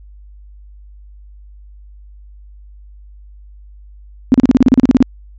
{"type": "tone bursts", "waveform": "sine", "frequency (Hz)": 256.1, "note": "C4", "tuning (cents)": -37, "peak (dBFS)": -3, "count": 13, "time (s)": [4.32, 5.026], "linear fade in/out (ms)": 0, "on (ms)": 22, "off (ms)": 35, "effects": ["added 50 Hz sine -36 dBFS peak until 5.38 s", "resampled to 16000 Hz"]}